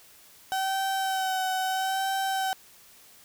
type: tone with vibrato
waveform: 35% pulse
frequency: 763 Hz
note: G5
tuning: 47 cents flat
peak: -24 dBFS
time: 0.52-2.53 s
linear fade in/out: 0 ms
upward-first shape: sine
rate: 0.76 Hz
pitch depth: 25 cents each way
effects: white hiss -54 dBFS RMS until 3.24 s